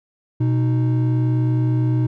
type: tone pair together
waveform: triangle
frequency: 123.46 / 311.1 Hz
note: B2 / D#4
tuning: 0 / 0 cents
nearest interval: octave + major third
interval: 1600 cents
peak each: -14 / -22 dBFS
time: 0.4-2.07 s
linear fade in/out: 10 ms
effects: none